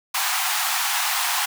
pink high-pass noise, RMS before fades -23 dBFS, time 0.14-1.46 s, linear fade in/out 10 ms, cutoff 720 Hz, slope 96 dB/octave, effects none

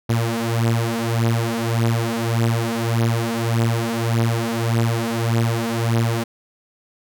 sawtooth beating tone pair, 114.6 / 116.3 Hz, A#2 / A#2, -29 / -4 cents, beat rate 1.7 Hz, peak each -17 dBFS, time 0.09-6.24 s, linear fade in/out 10 ms, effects none

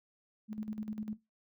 sine tone with tremolo, 214.6 Hz, A3, 43 cents flat, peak -34 dBFS, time 0.48-1.18 s, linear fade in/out 50 ms, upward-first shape square, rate 10 Hz, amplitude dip 65%, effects noise-tail reverb RT60 0.2 s tail -20 dB re dry

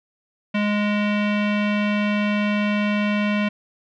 square tone with low-pass filter, 207.5 Hz, G#3, 1 cent flat, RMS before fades -21 dBFS, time 0.54-3.49 s, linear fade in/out 10 ms, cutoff 2600 Hz, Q 3.1, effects none

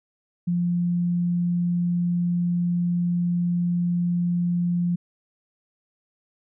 sine tone, 174.61 Hz, F3, in tune, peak -20 dBFS, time 0.47-4.96 s, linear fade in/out 10 ms, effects none

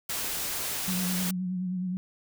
white noise, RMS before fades -32 dBFS, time 0.09-1.31 s, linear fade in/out 5 ms
sine tone with vibrato, 183 Hz, F#3, 19 cents flat, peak -28 dBFS, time 0.88-1.97 s, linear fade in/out 0 ms, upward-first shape sine, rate 9.6 Hz, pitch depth 39 cents each way
effects none

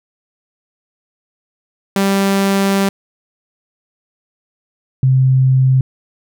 sawtooth / sine tone pair in turn, 196.3 / 131.01 Hz, G3 / C3, +3 / +3 cents, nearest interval perfect fifth, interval 700 cents, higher first, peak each -8 dBFS, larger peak neither, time 1.96-2.89 / 5.03-5.81 s, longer first, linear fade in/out 2 ms, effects none

